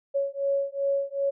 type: beating tone pair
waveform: sine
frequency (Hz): 554.4 / 557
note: C#5 / C#5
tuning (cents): 0 / +8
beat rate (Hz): 2.6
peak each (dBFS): -27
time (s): 0.14-1.31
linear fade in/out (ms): 20
effects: none